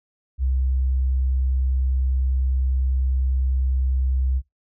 sine tone, 65 Hz, C2, 11 cents flat, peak -18 dBFS, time 0.38-4.42 s, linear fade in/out 50 ms, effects noise-tail reverb RT60 0.2 s tail -24 dB re dry

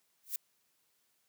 violet noise with exponential growth, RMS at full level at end -30 dBFS, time 0.23-0.36 s, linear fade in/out 5 ms, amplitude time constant 27 ms, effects white hiss -75 dBFS RMS until 1.28 s + high-pass 100 Hz 12 dB/octave

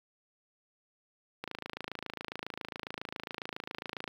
click train, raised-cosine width 0.3 ms, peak -21 dBFS, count 73, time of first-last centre 1.44-4.077 s, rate 27.3 Hz, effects high-pass 60 Hz 12 dB/octave + 8-bit

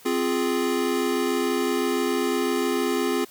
square chord, F minor, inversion second, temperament equal, 261.6 / 349.2 / 415.3 Hz, C4 / F4 / Ab4, 0 / 0 / 0 cents, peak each -27 dBFS, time 0.05-3.25 s, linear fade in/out 10 ms, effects white hiss -50 dBFS RMS until 3.3 s

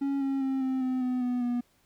triangle tone with pitch steps, 277.2 / 272 / 266.8 / 261.8 / 256.9 / 252 / 247.2 / 242.6 Hz, C#4 / C#4 / C4 / C4 / C4 / B3 / B3 / B3, 0 / -33 / +34 / +1 / -32 / +35 / +2 / -31 cents, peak -24 dBFS, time 0.01-1.61 s, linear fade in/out 10 ms, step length 200 ms, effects pink hiss -67 dBFS RMS until 1.85 s

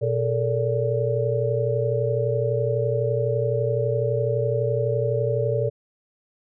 sine tone cluster, 120 / 427.4 / 459.3 / 576 Hz, B2 / G#4 / A#4 / D5, -49 / +50 / -26 / -34 cents, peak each -24 / -27 / -26 / -26 dBFS, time 0.01-5.7 s, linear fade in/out 20 ms, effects none

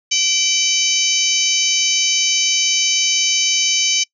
harmonic tone with a mistuned harmonic, 774 Hz, G5, 22 cents flat, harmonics 3 / 4 / 5 / 6 / 7 / 8 / 9, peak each -23 / -19 / -27 / -24 / -23 / -18 / -28 dBFS, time 0.11-4.04 s, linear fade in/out 10 ms, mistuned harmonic 4, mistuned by -42 cents, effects noise-tail reverb RT60 0.1 s tail -24 dB re dry

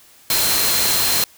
sine tone in noise, 4146 Hz, C8, 17 cents flat, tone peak -23 dBFS, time 0.3-1.24 s, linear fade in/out 2 ms, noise white, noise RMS -18 dBFS, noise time 0.3-1.24 s, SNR -8 dB, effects white hiss -49 dBFS RMS until 1.37 s

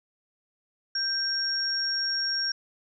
sine tone pair together, 1572 / 5557 Hz, G6 / F8, +4 / -10 cents, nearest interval octave + minor seventh, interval 2186 cents, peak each -32 / -26 dBFS, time 0.95-2.52 s, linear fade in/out 5 ms, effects none

